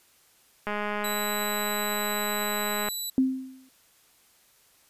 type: click train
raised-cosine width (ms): 0.5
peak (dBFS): -16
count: 462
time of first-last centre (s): 0.67-2.886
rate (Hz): 208
type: tone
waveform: 10% pulse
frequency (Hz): 3951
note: B7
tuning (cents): 0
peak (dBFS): -22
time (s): 1.04-3.1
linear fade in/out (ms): 5
type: tone with exponential decay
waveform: sine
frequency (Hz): 261.6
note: C4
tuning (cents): 0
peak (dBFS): -16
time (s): 3.18-3.69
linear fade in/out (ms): 1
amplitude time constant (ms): 110
effects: white hiss -61 dBFS RMS until 4.89 s + resampled to 32000 Hz